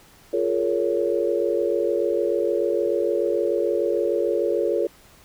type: chord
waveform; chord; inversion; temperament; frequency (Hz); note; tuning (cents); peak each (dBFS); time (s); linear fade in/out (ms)
sine; Bb minor seventh; second; just; 349.6 / 419.5 / 466.2 / 559.4; F4 / Ab4 / Bb4 / Db5; +2 / +17 / 0 / +16; -25; 0.33-4.87; 5
effects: pink hiss -52 dBFS RMS until 5.24 s